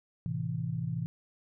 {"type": "chord", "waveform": "sine", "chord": "A minor", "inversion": "none", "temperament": "equal", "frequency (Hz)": [110, 130.81, 164.81], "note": ["A2", "C3", "E3"], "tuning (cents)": [0, 0, 0], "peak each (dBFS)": [-37, -35, -34], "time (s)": [0.26, 1.06], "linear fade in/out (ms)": 0, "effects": []}